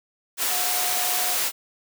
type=tone in noise; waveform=sine; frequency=724 Hz; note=F#5; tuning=38 cents flat; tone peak=-31 dBFS; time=0.48-1.37 s; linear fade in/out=50 ms; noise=white; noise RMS=-24 dBFS; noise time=0.37-1.52 s; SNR=-10 dB; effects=high-pass 400 Hz 12 dB/octave